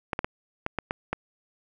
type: clicks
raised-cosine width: 0.5 ms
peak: -12 dBFS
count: 7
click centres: 0.132 / 0.191 / 0.245 / 0.664 / 0.787 / 0.909 / 1.13 s
effects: none